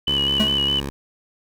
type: tone with vibrato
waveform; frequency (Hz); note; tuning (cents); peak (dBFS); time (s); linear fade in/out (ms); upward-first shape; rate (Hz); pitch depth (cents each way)
sine; 2960; F#7; 0; -18; 0.07-0.8; 5; square; 4.9; 29
type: tone with pitch glide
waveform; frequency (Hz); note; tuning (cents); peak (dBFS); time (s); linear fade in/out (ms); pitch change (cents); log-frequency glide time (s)
10% pulse; 69.7 to 69.22; C#2 to C#2; +10 to -2; -18; 0.08-0.9; 0; -12; 0.26-0.61
type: tone with exponential decay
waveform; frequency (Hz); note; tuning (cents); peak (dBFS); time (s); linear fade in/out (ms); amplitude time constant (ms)
square; 215.3; A3; -37; -16; 0.4-0.63; 0; 48
effects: none